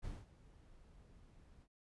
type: noise with ADSR envelope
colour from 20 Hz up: brown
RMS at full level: -45 dBFS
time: 0.02-1.68 s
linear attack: 32 ms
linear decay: 200 ms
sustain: -17 dB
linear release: 59 ms
effects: resampled to 24000 Hz